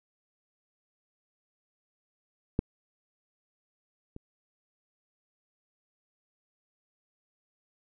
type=clicks; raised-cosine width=3 ms; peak=-12 / -29 dBFS; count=2; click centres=2.591 / 4.164 s; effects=none